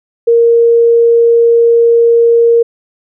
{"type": "tone", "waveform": "sine", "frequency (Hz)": 466.2, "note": "A#4", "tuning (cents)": 0, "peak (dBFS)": -4, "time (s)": [0.27, 2.63], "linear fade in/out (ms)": 10, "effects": []}